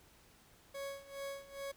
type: tone with tremolo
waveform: 40% pulse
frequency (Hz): 554.4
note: C#5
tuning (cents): 0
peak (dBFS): -39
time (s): 0.74-1.72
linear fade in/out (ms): 10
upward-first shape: sine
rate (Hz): 2.4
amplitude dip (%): 85
effects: pink hiss -64 dBFS RMS until 1.76 s